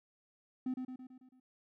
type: tone with echo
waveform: triangle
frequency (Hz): 255.9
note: C4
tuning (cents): -38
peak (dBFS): -30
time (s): 0.66-0.74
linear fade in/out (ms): 5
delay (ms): 110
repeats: 6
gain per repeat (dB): -5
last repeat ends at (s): 1.4
effects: tanh soft clip ceiling -28 dBFS